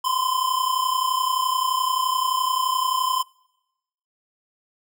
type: tone pair together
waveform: square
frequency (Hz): 1014.9 / 1046.5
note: B5 / C6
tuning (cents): +47 / 0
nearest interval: minor second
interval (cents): 53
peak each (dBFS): -24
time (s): 0.04-3.23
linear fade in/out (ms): 10
effects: noise-tail reverb RT60 0.9 s tail -25 dB re dry